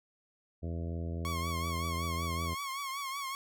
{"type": "harmonic tone", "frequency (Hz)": 83.7, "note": "E2", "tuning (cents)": 27, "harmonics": [1, 2, 3, 4, 5, 6, 7, 8], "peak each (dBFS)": [-35, -41, -45, -47, -49, -51, -52, -53], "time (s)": [0.62, 2.55], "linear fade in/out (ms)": 20}
{"type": "tone with vibrato", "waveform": "sawtooth", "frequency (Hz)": 1098, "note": "C#6", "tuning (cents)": -17, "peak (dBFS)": -32, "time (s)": [1.25, 3.35], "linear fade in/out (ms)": 0, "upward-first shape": "triangle", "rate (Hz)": 5.3, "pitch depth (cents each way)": 83}
{"effects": []}